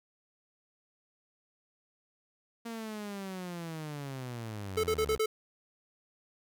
sawtooth linear sweep, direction down, 233.1 to 64.7 Hz, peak -34 dBFS, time 2.65-5.18 s, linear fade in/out 10 ms
square tone bursts, 435.8 Hz, A4, 17 cents flat, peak -27 dBFS, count 5, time 4.77-5.26 s, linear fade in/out 5 ms, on 66 ms, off 40 ms
effects none

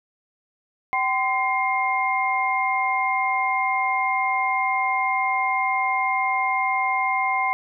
sine tone cluster, 769 / 1029 / 2124 Hz, G5 / C6 / C7, -33 / -29 / +25 cents, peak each -24 dBFS, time 0.93-7.53 s, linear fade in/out 0 ms, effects none

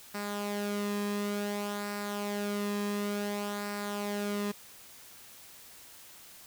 sawtooth tone with flanger, 204.8 Hz, G#3, 24 cents flat, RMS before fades -34 dBFS, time 0.14-4.52 s, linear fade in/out 10 ms, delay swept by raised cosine 0.3 to 1.4 ms, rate 0.56 Hz, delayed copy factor -0.5, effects white hiss -52 dBFS RMS until 6.46 s

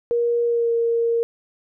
sine tone with pitch glide, 473 to 464.6 Hz, A#4 to A#4, +25 to -6 cents, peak -17 dBFS, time 0.11-1.23 s, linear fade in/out 0 ms, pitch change -31 cents, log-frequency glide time 0.44-0.72 s, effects none

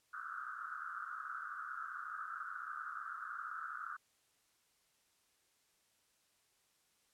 white band-pass noise, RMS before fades -45 dBFS, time 0.13-3.97 s, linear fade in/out 10 ms, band 1200 to 1500 Hz, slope 96 dB/octave, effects white hiss -75 dBFS RMS until 7.13 s + low-pass 11000 Hz 12 dB/octave

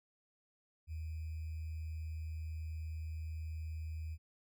sine tone with sample-and-hold, 79.4 Hz, D#2, 36 cents sharp, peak -39 dBFS, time 0.87-4.18 s, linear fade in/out 50 ms, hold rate 2450 Hz, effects none

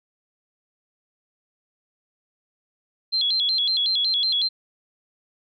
sine tone with vibrato, 3729 Hz, A#7, in tune, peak -19 dBFS, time 3.12-4.49 s, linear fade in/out 20 ms, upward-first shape square, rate 5.4 Hz, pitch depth 180 cents each way, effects none

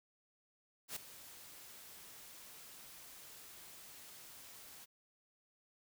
white noise with ADSR envelope, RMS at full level -41 dBFS, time 0.88-4.86 s, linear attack 82 ms, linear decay 6 ms, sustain -14 dB, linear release 23 ms, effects none

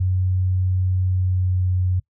sine tone with pitch glide, 92.5 to 91.54 Hz, F#2 to F#2, 0 to -18 cents, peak -17 dBFS, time 0-2 s, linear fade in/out 10 ms, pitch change -18 cents, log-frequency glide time 1.06-1.69 s, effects noise-tail reverb RT60 0.1 s tail -22 dB re dry

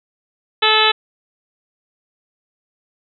harmonic tone, 434.2 Hz, A4, 23 cents flat, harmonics 1 / 2 / 3 / 4 / 5 / 6 / 7 / 8 / 9, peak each -21 / -19 / -19 / -21 / -24 / -20 / -20 / -19 / -19 dBFS, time 0.62-0.92 s, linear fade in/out 10 ms, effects none

